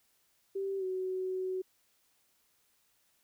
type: tone with pitch glide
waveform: sine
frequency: 390 to 373.2 Hz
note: G4 to F#4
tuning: -9 to +15 cents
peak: -32 dBFS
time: 0.55-1.62 s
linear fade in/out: 10 ms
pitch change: -76 cents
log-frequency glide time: 0.78-0.84 s
effects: white hiss -72 dBFS RMS until 3.23 s